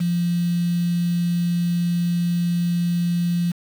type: tone with quantisation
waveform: sine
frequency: 173.2 Hz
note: F3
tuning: 14 cents flat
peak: -18 dBFS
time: 0-3.52 s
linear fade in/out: 10 ms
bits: 6
effects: none